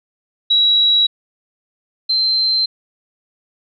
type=tone pair in turn; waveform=sine; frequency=3884 / 4115 Hz; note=B7 / C8; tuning=-30 / -30 cents; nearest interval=minor second; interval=100 cents; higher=second; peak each=-10 / -13 dBFS; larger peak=first; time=0.5-1.07 / 2.09-2.66 s; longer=neither; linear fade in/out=10 ms; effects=none